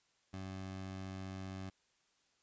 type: tone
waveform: 20% pulse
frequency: 95.1 Hz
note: F#2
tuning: 48 cents sharp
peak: -38 dBFS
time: 0.33-1.7 s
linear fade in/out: 10 ms
effects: white hiss -75 dBFS RMS until 2.42 s + resampled to 16000 Hz